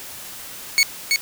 20% pulse tone with echo, 2217 Hz, C#7, in tune, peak -7 dBFS, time 0.78-0.83 s, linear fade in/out 0 ms, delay 330 ms, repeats 1, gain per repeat -3 dB, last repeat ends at 1.16 s, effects white hiss -36 dBFS RMS until 1.21 s

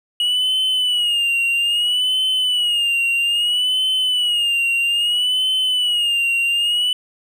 triangle tone with vibrato, 2902 Hz, F#7, 34 cents flat, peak -14 dBFS, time 0.2-6.93 s, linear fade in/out 2 ms, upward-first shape sine, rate 0.61 Hz, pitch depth 88 cents each way, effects none

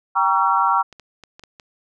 sine chord, G diminished seventh, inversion none, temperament just, 784 / 940.8 / 1128.9 / 1354.7 Hz, G5 / Bb5 / Db6 / Fb6, 0 / +16 / +31 / +47 cents, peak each -22 / -19 / -20 / -20 dBFS, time 0.15-0.83 s, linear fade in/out 20 ms
clicks, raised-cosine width 0.2 ms, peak -24 dBFS, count 6, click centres 0.927 / 0.997 / 1.237 / 1.395 / 1.437 / 1.598 s
effects none

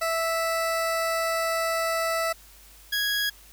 20% pulse tone pair in turn, 658 / 1658.1 Hz, E5 / G#6, -3 / -3 cents, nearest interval octave + major third, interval 1600 cents, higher second, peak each -19 dBFS, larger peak neither, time 0.01-2.33 / 2.92-3.3 s, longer first, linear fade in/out 10 ms, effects added 50 Hz sine -53 dBFS peak until 3.52 s + white hiss -52 dBFS RMS until 3.52 s

